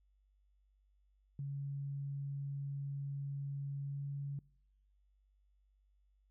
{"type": "tone with pitch glide", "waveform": "sine", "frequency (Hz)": [140, 140.81], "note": ["C#3", "C#3"], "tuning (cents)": [18, 27], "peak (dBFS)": -38, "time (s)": [1.39, 4.39], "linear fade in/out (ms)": 2, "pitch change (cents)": 9, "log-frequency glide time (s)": [3.84, 4.03], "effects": ["noise-tail reverb RT60 0.7 s tail -24 dB re dry", "added 49 Hz sine -69 dBFS peak until 6.3 s"]}